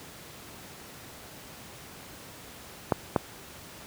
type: clicks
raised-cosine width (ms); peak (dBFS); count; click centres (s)
1; -7; 2; 2.922 / 3.162
effects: pink hiss -46 dBFS RMS until 3.86 s + high-pass 80 Hz 12 dB/octave